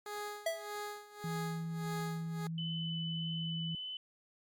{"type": "tone with tremolo", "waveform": "15% pulse", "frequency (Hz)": 415.3, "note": "G#4", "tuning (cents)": 0, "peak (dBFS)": -32, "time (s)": [0.06, 2.47], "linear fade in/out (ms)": 2, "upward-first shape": "sine", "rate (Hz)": 1.7, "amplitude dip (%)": 85}
{"type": "tone with exponential decay", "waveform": "square", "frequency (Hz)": 659.3, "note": "E5", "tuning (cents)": 0, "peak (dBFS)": -29, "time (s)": [0.46, 0.75], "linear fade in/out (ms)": 5, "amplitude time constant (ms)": 63}
{"type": "tone with pitch glide", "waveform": "sine", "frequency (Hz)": [164.4, 163.17], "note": ["E3", "E3"], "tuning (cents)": [-4, -17], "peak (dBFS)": -36, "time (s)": [1.24, 3.75], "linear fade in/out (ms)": 2, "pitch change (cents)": -13, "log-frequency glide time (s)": [1.71, 3.28]}
{"type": "tone with vibrato", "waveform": "sine", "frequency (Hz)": 3010, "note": "F#7", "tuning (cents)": 29, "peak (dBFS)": -39, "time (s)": [2.58, 3.97], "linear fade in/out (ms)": 2, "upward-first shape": "triangle", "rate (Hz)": 1.7, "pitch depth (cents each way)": 8}
{"effects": ["MP3 96 kbps"]}